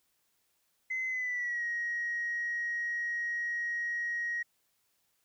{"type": "tone with pitch glide", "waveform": "sine", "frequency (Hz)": [2049, 1889.8], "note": ["C7", "A#6"], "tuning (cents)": [-37, 23], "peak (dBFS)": -30, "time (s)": [0.9, 4.43], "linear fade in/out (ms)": 10, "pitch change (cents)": -140, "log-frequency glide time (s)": [1.08, 1.64], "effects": ["tanh soft clip ceiling -27 dBFS", "white hiss -75 dBFS RMS until 5.24 s"]}